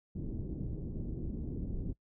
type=low-pass noise; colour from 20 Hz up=pink; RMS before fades=-38 dBFS; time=0.15-1.93 s; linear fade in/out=10 ms; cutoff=340 Hz; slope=24 dB/octave; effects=noise-tail reverb RT60 0.1 s tail -22 dB re dry